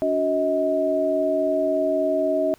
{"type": "tone cluster", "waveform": "sine", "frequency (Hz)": [286.2, 369.8, 635], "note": ["D4", "F#4", "D#5"], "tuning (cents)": [-45, -1, 35], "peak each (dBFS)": [-26, -27, -20], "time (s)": [0.02, 2.54], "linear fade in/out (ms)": 0, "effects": ["pink hiss -55 dBFS RMS until 2.58 s"]}